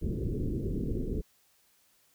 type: low-pass noise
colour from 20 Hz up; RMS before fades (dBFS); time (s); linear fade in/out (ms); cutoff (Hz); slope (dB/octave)
pink; -32; 0.01-1.22; 20; 440; 48
effects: white hiss -67 dBFS RMS until 2.14 s